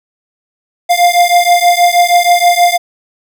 square beating tone pair, 698.5 / 704.8 Hz, F5 / F5, 0 / +16 cents, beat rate 6.3 Hz, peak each -10 dBFS, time 0.89-2.78 s, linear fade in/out 20 ms, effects none

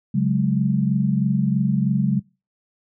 sine chord, C# suspended fourth, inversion none, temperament just, 138.59 / 184.79 / 207.9 Hz, C#3 / F#3 / G#3, 0 / -2 / +2 cents, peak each -21 / -21 / -21 dBFS, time 0.14-2.2 s, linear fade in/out 10 ms, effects noise-tail reverb RT60 0.3 s tail -24 dB re dry

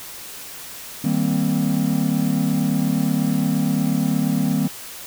triangle chord, C minor seventh, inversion first, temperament equal with one note detuned, 157.92 / 196 / 233.1 / 261.6 Hz, Eb3 / G3 / Bb3 / C4, +26 / 0 / 0 / 0 cents, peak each -21 dBFS, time 1.04-4.68 s, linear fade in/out 5 ms, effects white hiss -36 dBFS RMS until 5.06 s

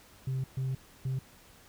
sine tone bursts at uneven times, 131.6 Hz, C3, 10 cents sharp, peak -27 dBFS, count 3, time 0.27-0.44 / 0.57-0.75 / 1.05-1.19 s, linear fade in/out 5 ms, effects tanh soft clip ceiling -28 dBFS + pink hiss -57 dBFS RMS until 1.68 s

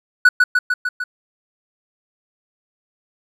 triangle tone with echo, 1480 Hz, F#6, in tune, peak -4 dBFS, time 0.25-0.29 s, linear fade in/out 5 ms, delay 150 ms, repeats 5, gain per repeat -3 dB, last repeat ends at 1.04 s, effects none

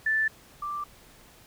sine tone pair in turn, 1760 / 1176.9 Hz, A6 / D6, 0 / +3 cents, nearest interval perfect fifth, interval 697 cents, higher first, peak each -22 / -30 dBFS, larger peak first, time 0.06-0.28 / 0.62-0.84 s, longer neither, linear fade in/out 5 ms, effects pink hiss -54 dBFS RMS until 1.46 s

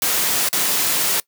white noise with dropouts, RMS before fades -19 dBFS, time 0.02-1.2 s, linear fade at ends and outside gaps 1 ms, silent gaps 0.488-0.529 s, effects noise-tail reverb RT60 0.1 s tail -22 dB re dry + high-pass 150 Hz 12 dB/octave

